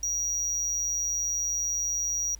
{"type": "tone", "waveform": "triangle", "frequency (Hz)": 5760, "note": "F#8", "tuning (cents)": -47, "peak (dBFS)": -25, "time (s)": [0.03, 2.35], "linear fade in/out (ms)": 2, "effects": ["added 51 Hz sine -45 dBFS peak until 2.39 s", "pink hiss -59 dBFS RMS until 2.39 s"]}